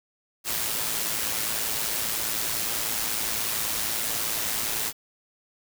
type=noise with amplitude modulation; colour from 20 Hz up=white; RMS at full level=-26 dBFS; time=0.44-4.93 s; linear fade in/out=50 ms; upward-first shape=sine; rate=110 Hz; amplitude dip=45%; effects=none

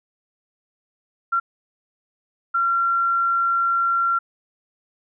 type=tone bursts at uneven times; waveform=sine; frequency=1370 Hz; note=F6; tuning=34 cents flat; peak=-17 dBFS; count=2; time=1.32-1.4 / 2.54-4.19 s; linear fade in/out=10 ms; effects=none

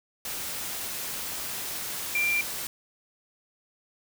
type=tone in noise; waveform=sine; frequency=2370 Hz; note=D7; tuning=15 cents sharp; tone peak=-23 dBFS; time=2.15-2.41 s; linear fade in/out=2 ms; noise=white; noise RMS=-34 dBFS; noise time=0.25-2.67 s; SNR=+8 dB; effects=none

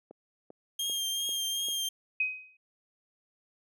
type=click train; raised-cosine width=2 ms; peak=-29 dBFS; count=5; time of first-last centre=0.11-1.685 s; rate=2.54 Hz
type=tone with vibrato; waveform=sawtooth; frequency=3210 Hz; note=G7; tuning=40 cents sharp; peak=-27 dBFS; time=0.79-1.89 s; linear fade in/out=5 ms; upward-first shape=triangle; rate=2.6 Hz; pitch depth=27 cents each way
type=tone with exponential decay; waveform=sine; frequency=2520 Hz; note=D#7; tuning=21 cents sharp; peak=-23 dBFS; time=2.2-2.57 s; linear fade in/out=5 ms; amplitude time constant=79 ms
effects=high-pass 400 Hz 12 dB/octave

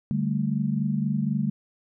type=chord; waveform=sine; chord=D suspended fourth; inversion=none; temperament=equal; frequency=146.83 / 196 / 220 Hz; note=D3 / G3 / A3; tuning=0 / 0 / 0 cents; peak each=-27 dBFS; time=0.11-1.5 s; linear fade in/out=0 ms; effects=none

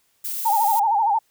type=noise; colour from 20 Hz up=violet; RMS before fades=-28 dBFS; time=0.24-0.8 s; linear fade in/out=10 ms
type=tone with vibrato; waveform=sine; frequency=858 Hz; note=A5; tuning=44 cents flat; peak=-16 dBFS; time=0.45-1.19 s; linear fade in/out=10 ms; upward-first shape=sine; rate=13 Hz; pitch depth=130 cents each way
effects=white hiss -65 dBFS RMS until 1.3 s

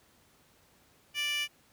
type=tone with high-pass filter; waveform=15% pulse; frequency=587.3 Hz; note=D5; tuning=in tune; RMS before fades=-32 dBFS; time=1.14-1.48 s; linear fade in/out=50 ms; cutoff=2700 Hz; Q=6.1; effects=pink hiss -64 dBFS RMS until 1.72 s + high-pass 60 Hz 12 dB/octave

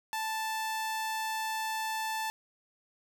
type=tone; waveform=sawtooth; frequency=880 Hz; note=A5; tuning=in tune; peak=-28 dBFS; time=0.13-2.3 s; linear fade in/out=0 ms; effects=none

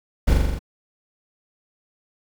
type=noise with echo; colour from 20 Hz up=brown; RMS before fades=-17 dBFS; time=0.27-0.34 s; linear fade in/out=10 ms; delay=42 ms; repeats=6; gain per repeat=-2 dB; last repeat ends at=0.592 s; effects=none

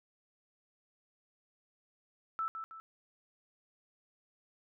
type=tone with echo; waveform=sine; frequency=1318.5 Hz; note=E6; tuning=in tune; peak=-32 dBFS; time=2.39-2.48 s; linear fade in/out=0 ms; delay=160 ms; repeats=2; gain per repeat=-7 dB; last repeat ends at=2.8 s; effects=none

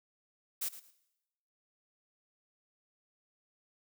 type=noise with echo; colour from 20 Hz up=blue; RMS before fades=-35 dBFS; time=0.61-0.69 s; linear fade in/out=10 ms; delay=110 ms; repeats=2; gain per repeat=-14 dB; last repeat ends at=0.91 s; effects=noise-tail reverb RT60 0.9 s tail -18 dB re dry

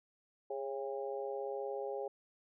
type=harmonic tone with a mistuned harmonic; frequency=137 Hz; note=C#3; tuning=20 cents flat; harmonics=3 / 4 / 5 / 6; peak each=-40 / -41 / -49 / -45 dBFS; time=0.5-2.08 s; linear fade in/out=5 ms; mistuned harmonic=6; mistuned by=-31 cents; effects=none

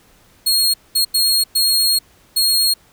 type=tone bursts at uneven times; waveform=sawtooth; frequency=4277 Hz; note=C8; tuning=37 cents sharp; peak=-10 dBFS; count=5; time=0.46-0.74 / 0.95-1.05 / 1.14-1.44 / 1.55-1.99 / 2.36-2.74 s; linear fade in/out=10 ms; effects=pink hiss -52 dBFS RMS until 2.92 s

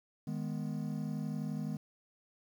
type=chord; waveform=triangle; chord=G# minor; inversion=second; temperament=equal; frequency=155.56 / 207.7 / 246.9 Hz; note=D#3 / G#3 / B3; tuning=0 / 0 / 0 cents; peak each=-36 / -37 / -39 dBFS; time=0.27-1.77 s; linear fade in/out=5 ms; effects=10-bit

